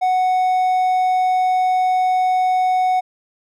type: tone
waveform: triangle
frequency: 740 Hz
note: F#5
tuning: in tune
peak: -12 dBFS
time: 0.01-3.01 s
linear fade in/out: 20 ms
effects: none